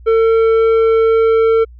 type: tone with tanh clipping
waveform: sine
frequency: 450.2 Hz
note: A4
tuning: 40 cents sharp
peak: -10 dBFS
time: 0.06-1.65 s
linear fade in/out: 20 ms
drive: 9 dB
effects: added 60 Hz sine -35 dBFS peak until 1.79 s